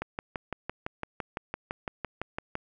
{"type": "click train", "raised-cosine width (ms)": 0.5, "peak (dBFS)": -17, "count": 16, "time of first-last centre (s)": [0.02, 2.554], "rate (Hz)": 5.92, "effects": []}